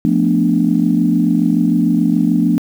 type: chord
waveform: sine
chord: B half-diminished seventh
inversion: second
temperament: equal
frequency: 174.61 / 220 / 246.9 / 293.7 Hz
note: F3 / A3 / B3 / D4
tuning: 0 / 0 / 0 / 0 cents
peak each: -16 dBFS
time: 0.05-2.58 s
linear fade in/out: 0 ms
effects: tanh soft clip ceiling 0 dBFS + 7-bit